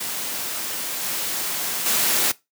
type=noise with level steps; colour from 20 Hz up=white; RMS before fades=-28 / -26 / -20 dBFS; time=0-2.32 s; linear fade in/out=10 ms; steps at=1.03 / 1.86 s; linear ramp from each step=2 ms; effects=noise-tail reverb RT60 0.2 s tail -20 dB re dry + high-pass 150 Hz 12 dB/octave